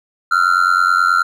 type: tone with amplitude modulation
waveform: triangle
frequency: 1375 Hz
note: F6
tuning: 27 cents flat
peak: -5 dBFS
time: 0.31-1.23 s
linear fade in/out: 10 ms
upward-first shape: sine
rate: 89.5 Hz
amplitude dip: 95%
effects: none